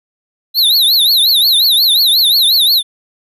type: tone with vibrato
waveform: square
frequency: 3951 Hz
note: B7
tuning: in tune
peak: -8 dBFS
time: 0.54-2.83 s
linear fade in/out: 50 ms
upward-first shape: triangle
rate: 5.6 Hz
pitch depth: 230 cents each way
effects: none